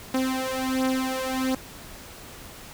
sawtooth beating tone pair, 260 / 261.4 Hz, C4 / C4, -11 / -1 cents, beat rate 1.4 Hz, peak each -23 dBFS, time 0.14-1.55 s, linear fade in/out 5 ms, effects pink hiss -43 dBFS RMS until 2.73 s

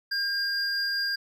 triangle tone pair together, 1606 / 4813 Hz, G6 / D8, +41 / +42 cents, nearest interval octave + perfect fifth, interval 1901 cents, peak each -27 dBFS, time 0.11-1.16 s, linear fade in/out 10 ms, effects none

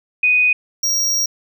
sine / square tone pair in turn, 2489 / 5643 Hz, D#7 / F8, 0 / +17 cents, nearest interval octave + major second, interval 1417 cents, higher second, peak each -11 / -16 dBFS, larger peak first, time 0.23-0.53 / 0.83-1.26 s, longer second, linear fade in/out 5 ms, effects none

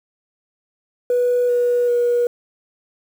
sine tone with pitch steps, 490.4 / 485.9 / 481.4 Hz, B4 / B4 / B4, -12 / -28 / -44 cents, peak -13 dBFS, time 1.1-2.27 s, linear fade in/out 2 ms, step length 390 ms, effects tanh soft clip ceiling -11 dBFS + 7-bit

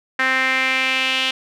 sawtooth tone with band-pass filter sweep, 261.6 Hz, C4, in tune, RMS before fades -19 dBFS, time 0.19-1.31 s, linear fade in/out 5 ms, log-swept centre 1800 to 3000 Hz, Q 3.7, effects none

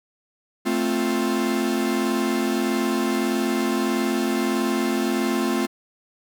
45% pulse chord, F major, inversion first, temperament equal, 220 / 261.6 / 349.2 Hz, A3 / C4 / F4, 0 / 0 / 0 cents, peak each -25 dBFS, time 0.65-5.67 s, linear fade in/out 20 ms, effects none

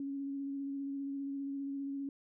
sine tone with vibrato, 277.2 Hz, C#4, in tune, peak -36 dBFS, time 0-2.09 s, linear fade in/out 2 ms, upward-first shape square, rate 15 Hz, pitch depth 13 cents each way, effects none

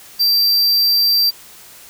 square tone, 4699 Hz, D8, in tune, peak -12 dBFS, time 0.19-1.31 s, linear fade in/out 20 ms, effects white hiss -41 dBFS RMS until 1.89 s

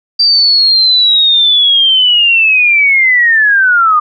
sine linear sweep, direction down, 4700 to 1200 Hz, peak -5 dBFS, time 0.19-4 s, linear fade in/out 10 ms, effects none

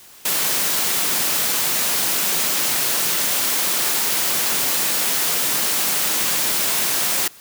white high-pass noise, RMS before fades -20 dBFS, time 0.25-7.28 s, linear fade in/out 5 ms, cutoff 130 Hz, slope 24 dB/octave, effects white hiss -45 dBFS RMS until 7.4 s

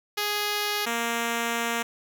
5% pulse tone pair in turn, 415.3 / 233.1 Hz, G#4 / A#3, 0 / 0 cents, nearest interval minor seventh, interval 1000 cents, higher first, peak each -14 dBFS, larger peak neither, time 0.17-0.86 / 0.86-1.83 s, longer second, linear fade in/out 10 ms, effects none

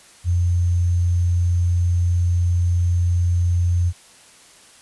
sine tone with sample-and-hold, 87.7 Hz, F2, 8 cents sharp, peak -15 dBFS, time 0.24-3.93 s, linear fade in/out 50 ms, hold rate 6300 Hz, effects white hiss -48 dBFS RMS until 4.81 s + resampled to 24000 Hz

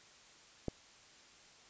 click, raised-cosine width 2 ms, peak -22 dBFS, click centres 0.683 s, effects white hiss -60 dBFS RMS until 1.69 s + resampled to 16000 Hz

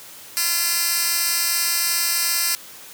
10% pulse tone with high-pass filter, 342.7 Hz, F4, 33 cents flat, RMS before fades -21 dBFS, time 0.37-2.55 s, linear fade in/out 0 ms, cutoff 4700 Hz, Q 0.51, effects white hiss -41 dBFS RMS until 2.93 s + high-pass 100 Hz 12 dB/octave

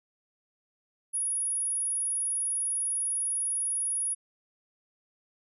sine tone, 10360 Hz, E9, 31 cents flat, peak -27 dBFS, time 1.13-4.15 s, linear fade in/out 20 ms, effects none

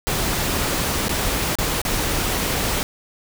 pink noise with dropouts, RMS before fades -22 dBFS, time 0.07-2.83 s, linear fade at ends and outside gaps 0 ms, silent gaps 1.083-1.093 / 1.554-1.586 / 1.816-1.851 s, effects none

